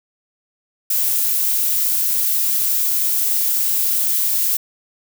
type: noise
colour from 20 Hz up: violet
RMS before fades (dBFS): -18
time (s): 0.9-4.57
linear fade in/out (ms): 5
effects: none